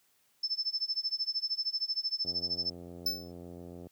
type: tone with tremolo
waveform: sine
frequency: 5274 Hz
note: E8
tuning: in tune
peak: -27 dBFS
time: 0.43-2.7 s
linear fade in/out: 5 ms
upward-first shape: sine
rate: 13 Hz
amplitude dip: 95%
type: click train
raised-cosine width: 2 ms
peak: -33 dBFS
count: 142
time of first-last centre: 2.25-3.869 s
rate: 87.1 Hz
type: tone with exponential decay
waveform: square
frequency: 5274 Hz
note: E8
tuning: in tune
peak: -25 dBFS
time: 3.06-3.32 s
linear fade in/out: 5 ms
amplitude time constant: 56 ms
effects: white hiss -70 dBFS RMS until 3.91 s + high-pass 80 Hz 12 dB/octave